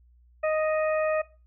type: harmonic tone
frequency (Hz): 622.3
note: D#5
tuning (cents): 0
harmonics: 1 / 2 / 3 / 4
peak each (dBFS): -23 / -33 / -36 / -37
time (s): 0.43-1.22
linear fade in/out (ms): 10
effects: noise-tail reverb RT60 0.3 s tail -18 dB re dry + added 60 Hz sine -55 dBFS peak until 1.46 s